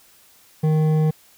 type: tone with hard clipping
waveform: sine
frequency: 155.56 Hz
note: D#3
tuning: in tune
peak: -17 dBFS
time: 0.63-1.11 s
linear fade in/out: 10 ms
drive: 9 dB
effects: white hiss -53 dBFS RMS until 1.37 s